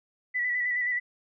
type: tone with vibrato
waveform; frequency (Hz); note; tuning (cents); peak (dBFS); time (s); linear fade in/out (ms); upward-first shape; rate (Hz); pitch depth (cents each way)
sine; 1966; B6; -8; -25; 0.34-1; 20; square; 9.5; 29
effects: none